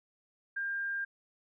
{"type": "tone", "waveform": "sine", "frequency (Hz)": 1600, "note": "G6", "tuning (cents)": 35, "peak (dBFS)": -32, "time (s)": [0.56, 1.05], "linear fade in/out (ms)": 10, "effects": []}